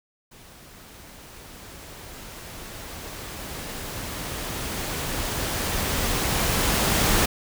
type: noise with level ramp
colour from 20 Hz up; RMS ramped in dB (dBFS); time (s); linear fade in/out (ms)
pink; -48 to -20; 0.31-7.26; 10
effects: none